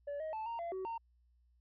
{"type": "tone with pitch steps", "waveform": "sine", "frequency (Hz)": [574, 629, 875, 927, 682, 377.7, 917], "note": ["D5", "D#5", "A5", "A#5", "F5", "F#4", "A#5"], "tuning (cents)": [-40, 19, -10, -10, -41, 36, -29], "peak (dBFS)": -35, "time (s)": [0.07, 0.98], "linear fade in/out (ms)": 10, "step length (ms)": 130, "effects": ["tanh soft clip ceiling -37 dBFS", "added 60 Hz sine -67 dBFS peak until 1.6 s"]}